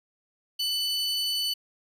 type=tone pair together; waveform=45% pulse; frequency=2989 / 4478 Hz; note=F#7 / C#8; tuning=+17 / +17 cents; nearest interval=perfect fifth; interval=700 cents; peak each=-28 dBFS; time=0.59-1.54 s; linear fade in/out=10 ms; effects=resampled to 32000 Hz